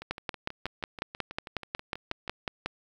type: two click trains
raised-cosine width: 0.3 ms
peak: -14 / -24 dBFS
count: 15 / 15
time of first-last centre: 0.11-2.66 / 0.02-2.278 s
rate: 5.49 / 6.2 Hz
effects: 9-bit